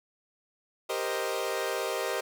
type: chord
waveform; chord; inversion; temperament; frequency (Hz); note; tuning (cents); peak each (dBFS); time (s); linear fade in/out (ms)
sawtooth; C minor seventh; second; equal; 392 / 466.2 / 523.3 / 622.3; G4 / Bb4 / C5 / Eb5; 0 / 0 / 0 / 0; -31; 0.89-2.21; 10
effects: none